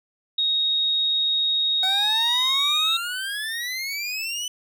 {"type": "tone", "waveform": "sine", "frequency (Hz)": 3753, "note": "A#7", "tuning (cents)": 11, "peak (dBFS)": -19, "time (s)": [0.38, 2.97], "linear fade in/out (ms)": 5}
{"type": "exponential sweep", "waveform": "25% pulse", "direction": "up", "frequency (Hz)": [745, 3012], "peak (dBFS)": -23, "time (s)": [1.83, 4.48], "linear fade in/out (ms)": 2}
{"effects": []}